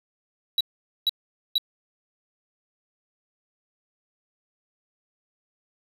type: tone bursts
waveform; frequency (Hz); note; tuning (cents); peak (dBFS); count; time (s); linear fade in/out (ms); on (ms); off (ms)
triangle; 3904; B7; -21; -17; 3; 0.58-1.581; 2; 27; 460
effects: none